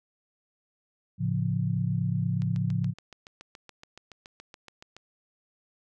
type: chord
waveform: sine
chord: A augmented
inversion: none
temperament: equal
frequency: 110 / 138.59 / 174.61 Hz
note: A2 / C#3 / E#3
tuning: 0 / 0 / 0 cents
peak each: -29 dBFS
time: 1.18-2.94 s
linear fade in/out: 50 ms
type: click train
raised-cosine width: 0.2 ms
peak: -28 dBFS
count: 19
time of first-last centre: 2.42-4.966 s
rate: 7.07 Hz
effects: none